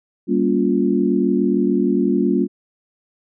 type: chord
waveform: sine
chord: G half-diminished seventh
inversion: none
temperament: just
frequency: 196 / 235.2 / 282.2 / 352.8 Hz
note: G3 / Bb3 / Db4 / F4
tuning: 0 / +16 / +31 / +18 cents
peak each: -20 dBFS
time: 0.27-2.48 s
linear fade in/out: 50 ms
effects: none